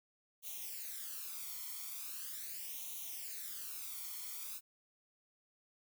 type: noise with flanger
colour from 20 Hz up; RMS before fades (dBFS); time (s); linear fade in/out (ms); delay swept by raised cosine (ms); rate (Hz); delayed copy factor
blue; -45; 0.42-4.61; 50; 0.3 to 0.92; 0.4; +0.8
effects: none